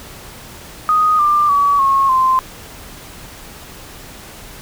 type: tone with pitch steps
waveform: sine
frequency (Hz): 1244.5 / 1190.4 / 1138.6 / 1089 / 1041.7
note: D#6 / D6 / C#6 / C#6 / C6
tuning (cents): 0 / +23 / +46 / -31 / -8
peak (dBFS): -10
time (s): 0.89-2.39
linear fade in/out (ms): 0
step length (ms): 300
effects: pink hiss -36 dBFS RMS until 4.61 s